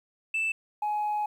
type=tone pair in turn; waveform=sine; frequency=2644 / 840.1 Hz; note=E7 / G#5; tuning=+5 / +20 cents; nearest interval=octave + minor sixth; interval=1985 cents; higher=first; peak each=-23 / -24 dBFS; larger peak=first; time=0.34-0.52 / 0.82-1.26 s; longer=second; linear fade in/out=5 ms; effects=tanh soft clip ceiling -24 dBFS + 10-bit